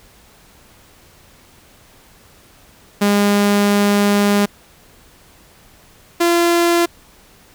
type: tone pair in turn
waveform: sawtooth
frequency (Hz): 203.7 / 342.6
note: G#3 / F4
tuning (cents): -33 / -33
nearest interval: major sixth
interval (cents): 900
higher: second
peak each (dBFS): -8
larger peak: neither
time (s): 3.01-4.46 / 6.2-6.86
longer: first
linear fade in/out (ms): 10
effects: pink hiss -48 dBFS RMS until 7.54 s